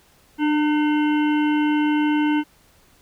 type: harmonic tone with a mistuned harmonic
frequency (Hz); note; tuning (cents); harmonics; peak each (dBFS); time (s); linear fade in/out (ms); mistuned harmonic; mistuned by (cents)
302.9; D#4; -46; 1 / 3 / 5 / 7 / 9 / 10; -17 / -27 / -31 / -34 / -36 / -37; 0.38-2.44; 50; 1; -23
effects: pink hiss -56 dBFS RMS until 3.01 s